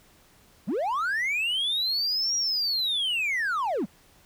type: linear two-way sweep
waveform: triangle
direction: up then down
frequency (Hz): 150.2 to 5720 to 150.2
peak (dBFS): -22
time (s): 0.67-3.86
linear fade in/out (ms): 20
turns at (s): 2.36
effects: tanh soft clip ceiling -18 dBFS + pink hiss -58 dBFS RMS until 4.25 s